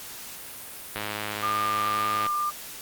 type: click train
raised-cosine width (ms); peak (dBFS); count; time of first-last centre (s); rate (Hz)
0.3; -14; 138; 0.96-2.265; 105
type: tone with vibrato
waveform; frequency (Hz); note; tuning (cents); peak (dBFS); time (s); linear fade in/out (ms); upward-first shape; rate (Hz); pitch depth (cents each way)
sine; 1200; D6; +37; -24; 1.42-2.51; 20; sine; 1.8; 9
effects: white hiss -40 dBFS RMS until 2.81 s + Opus 48 kbps